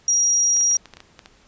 sine tone, 5710 Hz, F8, 37 cents sharp, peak -15 dBFS, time 0.08-0.77 s, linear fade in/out 2 ms
clicks, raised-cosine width 0.2 ms, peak -22 dBFS, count 10, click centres 0.566 / 0.611 / 0.714 / 0.753 / 0.857 / 0.937 / 0.97 / 1.004 / 1.192 / 1.259 s
effects pink hiss -55 dBFS RMS until 1.47 s + resampled to 16000 Hz

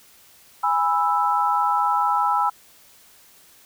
sine chord, E major, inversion first, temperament just, 824.1 / 988.9 / 1318.5 Hz, G#5 / B5 / E6, -14 / +2 / 0 cents, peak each -22 dBFS, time 0.63-2.5 s, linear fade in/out 10 ms, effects white hiss -52 dBFS RMS until 3.65 s

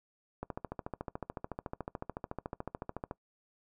click train, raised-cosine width 1 ms, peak -23 dBFS, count 38, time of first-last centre 0.43-3.111 s, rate 13.8 Hz, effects noise-tail reverb RT60 0.1 s tail -21 dB re dry

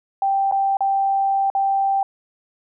sine tone with dropouts, 784 Hz, G5, in tune, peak -16 dBFS, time 0.22-2.03 s, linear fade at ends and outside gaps 2 ms, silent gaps 0.513-0.522 / 0.77-0.806 / 1.501-1.55 s, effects none

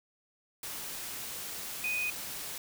sine tone in noise, 2489 Hz, D#7, in tune, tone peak -30 dBFS, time 1.84-2.1 s, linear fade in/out 2 ms, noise white, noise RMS -40 dBFS, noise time 0.63-2.58 s, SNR +7 dB, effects none

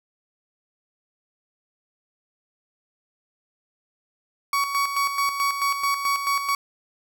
35% pulse tone with tremolo, 1125 Hz, C#6, 25 cents sharp, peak -18 dBFS, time 4.53-6.55 s, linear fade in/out 2 ms, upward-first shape square, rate 4.6 Hz, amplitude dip 55%, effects none

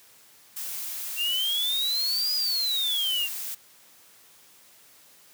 blue noise, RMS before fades -34 dBFS, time 0.56-3.55 s, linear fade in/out 10 ms
sine exponential two-way sweep, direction up then down, 2722 to 4978 to 2722 Hz, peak -24 dBFS, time 1.16-3.29 s, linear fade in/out 50 ms, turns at 2.34 s
effects white hiss -55 dBFS RMS until 5.33 s + high-pass 100 Hz 12 dB/octave

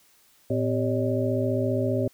sine tone cluster, 113.5 / 256.3 / 390.4 / 560 / 615 Hz, A#2 / C4 / G4 / C#5 / D#5, -46 / -36 / -7 / +18 / -20 cents, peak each -27 / -28 / -29 / -29 / -31 dBFS, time 0.5-2.08 s, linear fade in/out 5 ms, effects white hiss -60 dBFS RMS until 2.13 s

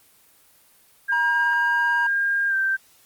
sine tone with pitch glide, 1610 to 1565.1 Hz, G6 to G6, +46 to -3 cents, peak -19 dBFS, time 1.08-2.77 s, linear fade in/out 20 ms, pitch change -49 cents, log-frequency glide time 2.49-2.54 s
triangle tone with vibrato, 951 Hz, A#5, 34 cents sharp, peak -22 dBFS, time 1.12-2.07 s, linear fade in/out 5 ms, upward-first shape square, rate 18 Hz, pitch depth 8 cents each way
effects white hiss -56 dBFS RMS until 3.05 s + Opus 24 kbps

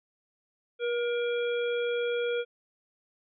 harmonic tone with a mistuned harmonic, 473.9 Hz, A#4, 28 cents sharp, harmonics 1 / 3 / 5 / 7, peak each -27 / -37 / -40 / -41 dBFS, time 0.79-2.45 s, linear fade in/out 50 ms, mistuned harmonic 1, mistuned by +17 cents, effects none

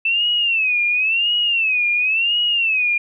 sine tone with vibrato, 2645 Hz, E7, 5 cents sharp, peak -15 dBFS, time 0.05-2.98 s, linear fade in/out 5 ms, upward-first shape sine, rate 0.95 Hz, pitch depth 160 cents each way, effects none

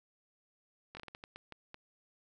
slowing click train, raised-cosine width 0.3 ms, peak -30 dBFS, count 10, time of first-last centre 0.95-1.744 s, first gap 20 ms, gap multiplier 1.35, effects none

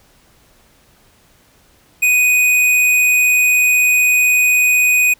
sine tone with hard clipping, 2489 Hz, D#7, in tune, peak -11 dBFS, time 2.02-5.14 s, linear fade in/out 10 ms, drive 15 dB, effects pink hiss -52 dBFS RMS until 5.19 s

